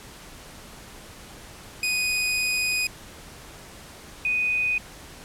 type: tone pair in turn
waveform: sawtooth / sine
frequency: 2489 / 2489 Hz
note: D#7 / D#7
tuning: 0 / 0 cents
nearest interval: unison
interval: 0 cents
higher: neither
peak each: -19 / -21 dBFS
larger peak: first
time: 1.83-2.87 / 4.25-4.78 s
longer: first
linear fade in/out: 2 ms
effects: pink hiss -44 dBFS RMS until 5.24 s + low-pass 12000 Hz 12 dB/octave